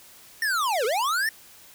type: linear two-way sweep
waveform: square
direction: down then up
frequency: 1850 to 410.2 to 1850 Hz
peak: -23 dBFS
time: 0.42-1.29 s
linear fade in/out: 2 ms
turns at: 0.85 s
effects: white hiss -50 dBFS RMS until 1.74 s